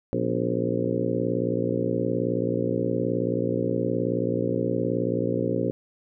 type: harmonic tone with a mistuned harmonic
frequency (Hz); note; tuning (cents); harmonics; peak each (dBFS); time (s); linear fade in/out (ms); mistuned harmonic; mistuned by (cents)
58.9; A#1; +19; 2 / 3 / 4 / 5 / 6 / 7 / 8 / 9; -31 / -31 / -31 / -31 / -31 / -31 / -31 / -31; 0.13-5.71; 0; 4; +100
effects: none